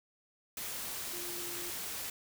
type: tone in noise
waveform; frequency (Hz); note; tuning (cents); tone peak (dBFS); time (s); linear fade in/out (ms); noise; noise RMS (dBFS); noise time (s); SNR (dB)
sine; 349.2; F4; 0; -46; 1.13-1.7; 2; white; -40; 0.57-2.1; -9
effects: none